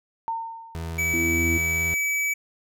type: tone with exponential decay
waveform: sine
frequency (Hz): 910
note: A#5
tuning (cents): -42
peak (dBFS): -23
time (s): 0.28-1.16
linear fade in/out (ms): 0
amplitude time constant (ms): 190
type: tone with vibrato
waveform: 30% pulse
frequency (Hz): 82.41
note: E2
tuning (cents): 0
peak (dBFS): -27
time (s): 0.75-1.94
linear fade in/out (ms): 0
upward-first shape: square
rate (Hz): 20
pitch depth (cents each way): 13
type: tone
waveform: square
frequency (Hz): 2290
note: D7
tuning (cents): -44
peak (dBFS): -23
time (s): 0.98-2.34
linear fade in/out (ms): 10
type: harmonic tone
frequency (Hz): 83.2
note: E2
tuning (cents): +17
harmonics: 1 / 3 / 4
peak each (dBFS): -29 / -30 / -26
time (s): 1.13-1.58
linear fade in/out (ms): 10
effects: none